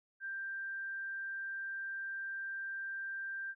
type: tone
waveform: sine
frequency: 1580 Hz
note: G6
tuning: 13 cents sharp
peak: -38 dBFS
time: 0.2-3.55 s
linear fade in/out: 50 ms
effects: none